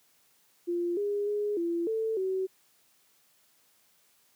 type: tone with pitch steps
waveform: sine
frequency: 347.2 / 408.6 / 414.9 / 339.8 / 444.1 / 378.1 Hz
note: F4 / G#4 / G#4 / F4 / A4 / F#4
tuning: -10 / -28 / -2 / -47 / +16 / +38 cents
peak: -27 dBFS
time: 0.67-2.47 s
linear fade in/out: 20 ms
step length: 300 ms
effects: white hiss -66 dBFS RMS until 4.35 s + high-pass 100 Hz 12 dB/octave